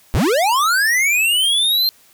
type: linear sweep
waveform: square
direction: up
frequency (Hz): 41.56 to 4200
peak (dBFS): -14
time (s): 0.14-1.89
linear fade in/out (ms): 0
effects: white hiss -51 dBFS RMS until 2.13 s